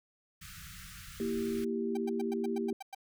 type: band-stop noise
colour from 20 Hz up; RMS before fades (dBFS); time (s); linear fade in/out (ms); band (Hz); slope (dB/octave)
pink; -48; 0.41-1.65; 10; 190 to 1200; 96
type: chord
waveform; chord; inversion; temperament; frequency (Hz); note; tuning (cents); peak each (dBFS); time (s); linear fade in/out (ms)
sine; E diminished; second; equal; 233.1 / 329.6 / 392; Bb3 / E4 / G4; 0 / 0 / 0; -34 / -39 / -34; 1.2-2.73; 2
type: tone bursts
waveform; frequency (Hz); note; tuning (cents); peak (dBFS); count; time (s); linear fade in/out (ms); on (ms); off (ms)
45% pulse; 782; G5; -4; -40; 9; 1.95-2.948; 5; 22; 100
effects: none